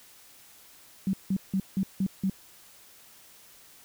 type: tone bursts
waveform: sine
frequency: 191.8 Hz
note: G3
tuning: 37 cents flat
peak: -23 dBFS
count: 6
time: 1.07-2.298 s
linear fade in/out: 2 ms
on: 63 ms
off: 170 ms
effects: white hiss -54 dBFS RMS until 3.84 s